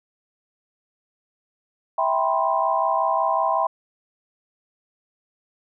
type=chord; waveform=sine; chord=C major seventh; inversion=first; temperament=just; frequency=654.1 / 784.9 / 981.1 / 1046.5 Hz; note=E5 / G5 / B5 / C6; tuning=-14 / +2 / -12 / 0 cents; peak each=-24 dBFS; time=1.98-3.67 s; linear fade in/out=5 ms; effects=none